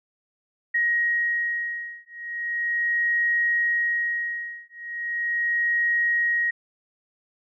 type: beating tone pair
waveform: sine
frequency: 1887 / 1887.38 Hz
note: A#6 / A#6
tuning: +21 / +21 cents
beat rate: 0.38 Hz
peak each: -25 dBFS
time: 0.74-6.51 s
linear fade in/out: 10 ms
effects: none